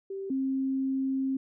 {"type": "tone pair in turn", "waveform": "sine", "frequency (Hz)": [389.3, 266.8], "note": ["G4", "C4"], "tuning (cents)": [-12, 34], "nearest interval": "perfect fifth", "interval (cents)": 654, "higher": "first", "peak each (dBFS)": [-33, -26], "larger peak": "second", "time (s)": [[0.1, 0.3], [0.3, 1.37]], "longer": "second", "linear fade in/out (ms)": 5, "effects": []}